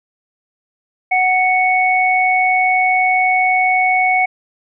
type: tone pair together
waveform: sine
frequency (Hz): 742 / 2218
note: F#5 / C#7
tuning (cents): +5 / 0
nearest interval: octave + perfect fifth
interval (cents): 1895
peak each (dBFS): -14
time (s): 1.11-4.26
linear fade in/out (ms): 10
effects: none